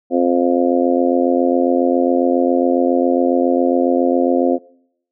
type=harmonic tone; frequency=87.3 Hz; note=F2; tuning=in tune; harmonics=3 / 4 / 5 / 6 / 7 / 8; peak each=-16 / -18 / -24 / -18 / -25 / -22 dBFS; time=0.1-4.59 s; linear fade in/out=50 ms; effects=noise-tail reverb RT60 0.7 s tail -23 dB re dry